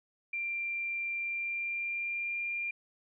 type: tone with pitch glide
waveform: sine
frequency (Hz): 2371 to 2394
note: D7 to D7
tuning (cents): +16 to +33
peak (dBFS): -32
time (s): 0.33-2.71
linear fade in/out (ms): 5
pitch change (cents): +17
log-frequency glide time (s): 1.14-2.43
effects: none